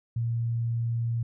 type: tone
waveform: sine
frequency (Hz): 116.54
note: A#2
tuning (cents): 0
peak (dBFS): -25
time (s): 0.16-1.23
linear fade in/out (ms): 5
effects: none